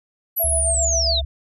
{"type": "linear sweep", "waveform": "sine", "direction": "down", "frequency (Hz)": [12000, 3520], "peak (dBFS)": -18, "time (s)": [0.36, 1.21], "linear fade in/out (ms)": 20}
{"type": "tone with tremolo", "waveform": "sine", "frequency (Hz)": 664, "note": "E5", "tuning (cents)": 12, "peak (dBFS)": -22, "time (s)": [0.39, 1.22], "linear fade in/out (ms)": 20, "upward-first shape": "sine", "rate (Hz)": 7.4, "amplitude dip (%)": 60}
{"type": "tone with pitch glide", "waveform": "sine", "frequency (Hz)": [71, 68.7], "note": ["C#2", "C#2"], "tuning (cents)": [42, -15], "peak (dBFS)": -22, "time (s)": [0.44, 1.25], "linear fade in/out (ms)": 5, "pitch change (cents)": -57, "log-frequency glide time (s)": [0.65, 0.88]}
{"effects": []}